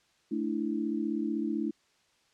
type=chord; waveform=sine; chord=A suspended fourth; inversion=none; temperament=equal; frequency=220 / 293.7 / 329.6 Hz; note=A3 / D4 / E4; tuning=0 / 0 / 0 cents; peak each=-33 dBFS; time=0.31-1.71 s; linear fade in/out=10 ms; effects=white hiss -68 dBFS RMS until 2.33 s + low-pass 6000 Hz 12 dB/octave